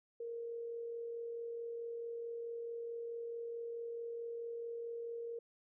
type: tone with amplitude modulation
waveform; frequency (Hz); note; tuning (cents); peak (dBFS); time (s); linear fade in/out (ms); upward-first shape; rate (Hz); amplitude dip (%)
sine; 466.2; A#4; 0; -39; 0.2-5.39; 5; sine; 44.6; 30
effects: none